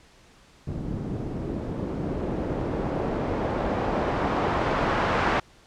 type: noise with low-pass filter sweep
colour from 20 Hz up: white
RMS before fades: -27 dBFS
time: 0.67-5.4 s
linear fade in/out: 5 ms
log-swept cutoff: 210 to 1300 Hz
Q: 0.84
effects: pink hiss -55 dBFS RMS until 5.66 s + low-pass 7000 Hz 12 dB/octave